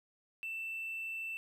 triangle tone with hard clipping, 2667 Hz, E7, 20 cents sharp, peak -38 dBFS, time 0.43-1.37 s, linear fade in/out 0 ms, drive 4 dB, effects none

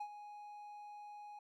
triangle tone with ADSR envelope, 830.6 Hz, G#5, in tune, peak -37 dBFS, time 0-1.39 s, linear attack 8 ms, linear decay 69 ms, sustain -10 dB, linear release 4 ms, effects none

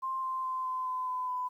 sine tone with pitch steps, 1052 / 1043.5 / 1035.1 / 1026.8 / 1018.5 / 1010.3 / 1002.2 Hz, C6 / C6 / C6 / C6 / C6 / B5 / B5, +9 / -5 / -19 / -33 / -47 / +39 / +25 cents, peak -31 dBFS, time 0.02-1.49 s, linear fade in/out 20 ms, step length 210 ms, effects 11-bit

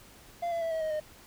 triangle tone with pitch steps, 690 / 673.9 / 658.1 / 642.7 / 627.6 / 612.9 Hz, F5 / E5 / E5 / E5 / D#5 / D#5, -21 / +38 / -3 / -44 / +15 / -26 cents, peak -27 dBFS, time 0.42-1.002 s, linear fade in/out 10 ms, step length 97 ms, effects pink hiss -54 dBFS RMS until 1.26 s

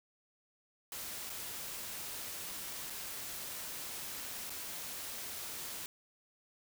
white noise with dropouts, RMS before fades -43 dBFS, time 0.92-5.86 s, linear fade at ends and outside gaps 1 ms, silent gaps 1.296-1.3 / 2.899-2.903 / 4.497-4.503 s, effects none

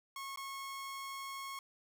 sawtooth tone with dropouts, 1092 Hz, C#6, 26 cents flat, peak -38 dBFS, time 0.16-1.59 s, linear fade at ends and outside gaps 2 ms, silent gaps 0.36-0.373 s, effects none

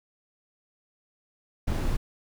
brown noise, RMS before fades -26 dBFS, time 1.67-1.97 s, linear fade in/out 10 ms, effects none

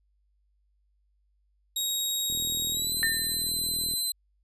20% pulse tone with pitch glide, 3782 to 4053 Hz, A#7 to B7, +24 to +44 cents, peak -21 dBFS, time 1.76-4.12 s, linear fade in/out 5 ms, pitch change +120 cents, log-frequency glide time 2.72-2.94 s
click train, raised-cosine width 3 ms, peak -30 dBFS, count 67, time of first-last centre 2.3-3.938 s, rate 40.3 Hz
sine tone with exponential decay, 1808 Hz, A6, 47 cents sharp, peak -21 dBFS, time 3.03-3.49 s, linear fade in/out 0 ms, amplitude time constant 98 ms
effects added 50 Hz sine -66 dBFS peak until 4.43 s + resampled to 32000 Hz

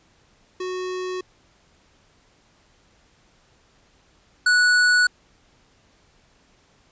square tone pair in turn, 368.1 / 1472.4 Hz, F#4 / F#6, -9 / -9 cents, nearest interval 2 octaves, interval 2400 cents, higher second, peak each -27 / -15 dBFS, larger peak second, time 0.6-1.21 / 4.46-5.07 s, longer neither, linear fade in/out 5 ms, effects pink hiss -59 dBFS RMS until 6.91 s + resampled to 16000 Hz

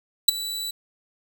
sawtooth tone with ADSR envelope, 3951 Hz, B7, in tune, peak -5 dBFS, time 0.28-0.71 s, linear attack 7 ms, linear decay 11 ms, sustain -20 dB, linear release 7 ms, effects none

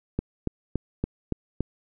click train, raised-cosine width 3 ms, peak -12 dBFS, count 6, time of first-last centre 0.19-1.606 s, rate 3.53 Hz, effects none

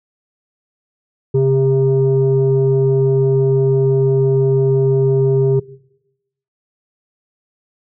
sine tone pair together, 135.31 / 400 Hz, C#3 / G4, -41 / +35 cents, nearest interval octave + perfect fifth, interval 1876 cents, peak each -12 dBFS, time 1.34-5.6 s, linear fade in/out 10 ms, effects noise-tail reverb RT60 0.9 s tail -21 dB re dry + tanh soft clip ceiling -6 dBFS

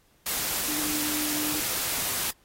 sine tone in noise, 301 Hz, D4, 43 cents sharp, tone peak -33 dBFS, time 0.68-1.6 s, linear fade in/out 5 ms, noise white, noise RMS -29 dBFS, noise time 0.26-2.31 s, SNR -7 dB, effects pink hiss -64 dBFS RMS until 2.44 s + AAC 48 kbps

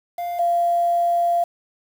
triangle / sine tone pair in turn, 698.5 / 691.3 Hz, F5 / F5, 0 / -18 cents, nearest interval unison, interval 18 cents, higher first, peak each -22 / -16 dBFS, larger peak second, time 0.18-0.39 / 0.39-1.44 s, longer second, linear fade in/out 5 ms, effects 7-bit

